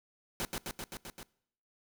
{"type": "noise with echo", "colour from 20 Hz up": "pink", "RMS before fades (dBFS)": -35, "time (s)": [0.4, 0.45], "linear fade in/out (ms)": 0, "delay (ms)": 130, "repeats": 6, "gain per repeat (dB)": -2, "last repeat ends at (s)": 1.23, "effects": ["noise-tail reverb RT60 0.7 s tail -23 dB re dry"]}